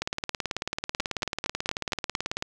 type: two click trains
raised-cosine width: 0.2 ms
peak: -10 / -11 dBFS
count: 6 / 45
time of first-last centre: 1-2.152 / 0.02-2.424 s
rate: 4.34 / 18.3 Hz
effects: none